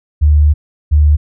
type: tone pair in turn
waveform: sine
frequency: 74.6 / 74.6 Hz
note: D2 / D2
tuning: +28 / +28 cents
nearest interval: unison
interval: 0 cents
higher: neither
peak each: -5 dBFS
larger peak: neither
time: 0.21-0.54 / 0.91-1.17 s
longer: first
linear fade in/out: 20 ms
effects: none